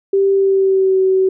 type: tone with pitch glide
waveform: sine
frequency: 392 to 378.6 Hz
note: G4 to F#4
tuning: 0 to +40 cents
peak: -10 dBFS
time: 0.13-1.29 s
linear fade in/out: 5 ms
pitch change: -60 cents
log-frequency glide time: 0.32-0.99 s
effects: none